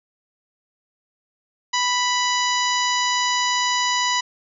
harmonic tone, 987.8 Hz, B5, in tune, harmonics 1 / 2 / 3 / 4 / 5 / 6 / 7, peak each -22 / -25 / -27 / -28 / -29 / -30 / -30 dBFS, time 1.73-4.21 s, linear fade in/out 10 ms, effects none

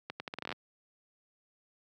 accelerating click train, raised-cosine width 0.3 ms, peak -21 dBFS, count 12, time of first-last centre 0.1-0.525 s, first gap 100 ms, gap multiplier 0.78, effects high-pass 150 Hz 12 dB/octave

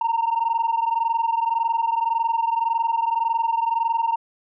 sine tone pair together, 910.5 / 932.3 Hz, A#5 / A#5, -41 / 0 cents, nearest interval unison, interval 41 cents, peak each -20 / -21 dBFS, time 0.01-4.16 s, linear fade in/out 5 ms, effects tanh soft clip ceiling -15 dBFS

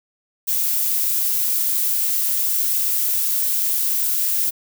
violet noise, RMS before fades -20 dBFS, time 0.47-4.51 s, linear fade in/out 20 ms, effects none

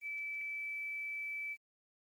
sine tone with quantisation, 2311 Hz, D7, 28 cents flat, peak -38 dBFS, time 0.01-1.57 s, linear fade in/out 50 ms, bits 11, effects Opus 24 kbps

